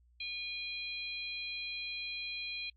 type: harmonic tone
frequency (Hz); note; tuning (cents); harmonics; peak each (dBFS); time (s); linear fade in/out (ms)
814; G#5; -35; 3 / 4 / 5; -40 / -46 / -42; 0.2-2.7; 5
effects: added 60 Hz sine -63 dBFS peak until 2.76 s + AAC 32 kbps